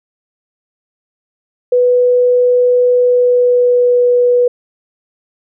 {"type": "tone with pitch glide", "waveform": "sine", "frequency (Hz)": [493.9, 489.6], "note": ["B4", "B4"], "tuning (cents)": [0, -15], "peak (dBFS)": -7, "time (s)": [1.72, 4.48], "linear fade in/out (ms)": 5, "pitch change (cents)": -15, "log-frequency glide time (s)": [2.96, 4.05], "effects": []}